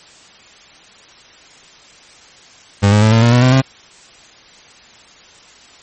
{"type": "tone with pitch steps", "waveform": "30% pulse", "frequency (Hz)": [100.8, 104.84, 109.04, 113.41, 117.95, 122.67, 127.59, 132.7], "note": ["G2", "G#2", "A2", "A#2", "A#2", "B2", "C3", "C3"], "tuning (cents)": [49, 17, -15, -47, 21, -11, -43, 25], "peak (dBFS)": -5, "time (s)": [2.82, 3.62], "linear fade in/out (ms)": 20, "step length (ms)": 100, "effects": ["white hiss -43 dBFS RMS until 5.82 s", "MP3 32 kbps"]}